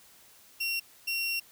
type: tone pair in turn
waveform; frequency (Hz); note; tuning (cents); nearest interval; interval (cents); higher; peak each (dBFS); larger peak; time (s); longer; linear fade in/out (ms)
30% pulse; 2737 / 2737; F7 / F7; -36 / -36; unison; 0; neither; -26; neither; 0.6-0.8 / 1.07-1.4; second; 10
effects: white hiss -57 dBFS RMS until 1.51 s